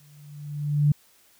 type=tone with exponential growth; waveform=sine; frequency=146.83 Hz; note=D3; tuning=in tune; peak=-14 dBFS; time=0-0.92 s; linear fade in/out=5 ms; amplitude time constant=200 ms; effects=white hiss -59 dBFS RMS until 1.39 s